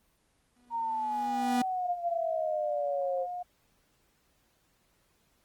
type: tone with exponential growth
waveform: 45% pulse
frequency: 244.2 Hz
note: B3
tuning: 19 cents flat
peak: -25 dBFS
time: 0.56-1.62 s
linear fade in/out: 5 ms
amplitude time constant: 230 ms
type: exponential sweep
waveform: sine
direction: down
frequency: 935 to 523.3 Hz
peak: -29 dBFS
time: 0.7-3.27 s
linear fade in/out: 50 ms
type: tone with pitch glide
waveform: sine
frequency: 698.5 to 715.2 Hz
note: F5 to F5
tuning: 0 to +41 cents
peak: -34 dBFS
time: 1.85-3.43 s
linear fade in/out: 10 ms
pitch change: +41 cents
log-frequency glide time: 2-3.13 s
effects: pink hiss -70 dBFS RMS until 5.44 s + Opus 24 kbps